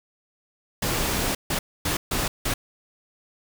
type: noise bursts at uneven times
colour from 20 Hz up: pink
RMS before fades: -25 dBFS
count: 5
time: 0.82-1.35 / 1.5-1.59 / 1.85-1.97 / 2.11-2.28 / 2.45-2.54 s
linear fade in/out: 5 ms
effects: none